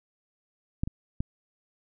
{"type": "clicks", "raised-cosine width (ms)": 5, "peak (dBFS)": [-14, -21, -16], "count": 3, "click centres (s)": [0.835, 0.875, 1.205], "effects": []}